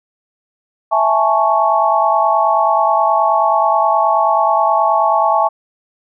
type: chord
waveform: sine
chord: A major seventh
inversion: second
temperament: equal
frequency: 659.3 / 830.6 / 880 / 1108.7 Hz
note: E5 / G#5 / A5 / C#6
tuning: 0 / 0 / 0 / 0 cents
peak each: -16 dBFS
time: 0.91-5.49 s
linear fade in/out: 20 ms
effects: none